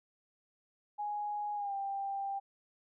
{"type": "tone with pitch glide", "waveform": "sine", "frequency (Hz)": [830.6, 790.3], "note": ["G#5", "G5"], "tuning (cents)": [0, 14], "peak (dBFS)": -34, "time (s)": [0.98, 2.4], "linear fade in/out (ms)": 20, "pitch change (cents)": -86, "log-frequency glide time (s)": [1.55, 1.74], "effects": []}